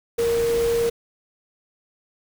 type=tone in noise; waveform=sine; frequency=466.2 Hz; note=A#4; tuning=in tune; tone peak=-18 dBFS; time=0.18-0.9 s; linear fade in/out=10 ms; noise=pink; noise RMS=-32 dBFS; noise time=0.18-0.9 s; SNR=+11 dB; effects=none

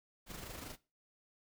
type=noise with amplitude modulation; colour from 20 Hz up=pink; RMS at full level=-45 dBFS; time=0.26-0.77 s; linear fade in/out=50 ms; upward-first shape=sine; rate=25.2 Hz; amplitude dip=50%; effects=noise-tail reverb RT60 0.3 s tail -19 dB re dry

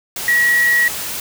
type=tone in noise; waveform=sine; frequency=1916 Hz; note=A#6; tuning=47 cents sharp; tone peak=-11 dBFS; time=0.28-0.88 s; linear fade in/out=2 ms; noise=white; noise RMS=-25 dBFS; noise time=0.16-1.2 s; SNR=+11 dB; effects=none

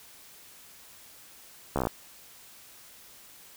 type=slowing click train; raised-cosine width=1 ms; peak=-13 dBFS; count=8; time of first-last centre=1.76-1.871 s; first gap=14 ms; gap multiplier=1.04; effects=white hiss -52 dBFS RMS until 3.56 s

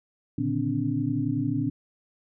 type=tone cluster; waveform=sine; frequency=116.1 / 143.2 / 153.1 / 256.1 / 287.6 Hz; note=A#2 / D3 / D#3 / C4 / D4; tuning=-7 / -43 / -28 / -37 / -36 cents; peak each=-30 / -33 / -35 / -29 / -28 dBFS; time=0.38-1.7 s; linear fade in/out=5 ms; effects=none

